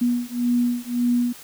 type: beating tone pair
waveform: sine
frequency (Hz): 241.4 / 243.2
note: B3 / B3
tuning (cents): -39 / -26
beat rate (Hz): 1.8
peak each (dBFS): -22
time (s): 0.01-1.33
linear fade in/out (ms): 10
effects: white hiss -43 dBFS RMS until 1.43 s